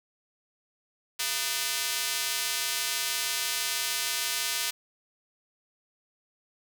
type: tone with high-pass filter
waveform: square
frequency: 136.9 Hz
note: C#3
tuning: 21 cents flat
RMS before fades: -30 dBFS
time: 1.19-4.71 s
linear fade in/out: 10 ms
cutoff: 2900 Hz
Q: 0.61
effects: none